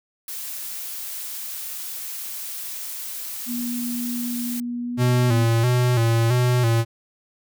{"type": "noise", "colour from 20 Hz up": "blue", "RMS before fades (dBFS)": -32, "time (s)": [0.28, 4.6], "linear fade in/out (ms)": 2}
{"type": "tone with pitch glide", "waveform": "sine", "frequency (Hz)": [241.1, 245.2], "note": ["B3", "B3"], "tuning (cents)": [-41, -12], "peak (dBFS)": -25, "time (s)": [3.46, 5.47], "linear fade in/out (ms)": 50, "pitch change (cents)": 29, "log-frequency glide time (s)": [4.82, 5.03]}
{"type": "tone with vibrato", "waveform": "square", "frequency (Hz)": 119.4, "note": "A#2", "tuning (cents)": 42, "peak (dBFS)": -17, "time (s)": [4.97, 6.85], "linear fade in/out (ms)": 50, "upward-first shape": "square", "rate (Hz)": 1.5, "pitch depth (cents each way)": 66}
{"effects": []}